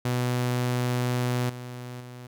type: tone with level steps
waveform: sawtooth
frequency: 123.8 Hz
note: B2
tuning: 5 cents sharp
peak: -20 / -32 / -36 dBFS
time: 0.05-2.27 s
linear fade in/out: 5 ms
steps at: 1.49 / 2 s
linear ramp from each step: 10 ms
effects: none